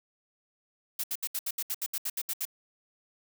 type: noise bursts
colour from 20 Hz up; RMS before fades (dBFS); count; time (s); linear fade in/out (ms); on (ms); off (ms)
blue; -32; 13; 0.99-2.453; 5; 47; 71
effects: none